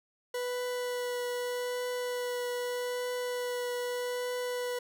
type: tone with vibrato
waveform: 40% pulse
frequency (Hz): 492.4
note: B4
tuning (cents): -5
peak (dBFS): -31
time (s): 0.34-4.79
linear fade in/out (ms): 5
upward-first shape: triangle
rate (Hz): 0.81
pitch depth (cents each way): 12
effects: none